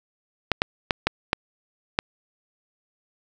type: clicks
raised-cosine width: 0.3 ms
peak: -3 dBFS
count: 6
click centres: 0.517 / 0.619 / 0.908 / 1.07 / 1.331 / 1.989 s
effects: none